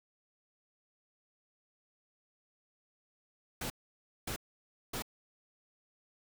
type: noise bursts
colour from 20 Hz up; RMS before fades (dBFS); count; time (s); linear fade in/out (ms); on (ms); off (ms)
pink; -38; 3; 3.61-5.023; 5; 91; 570
effects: none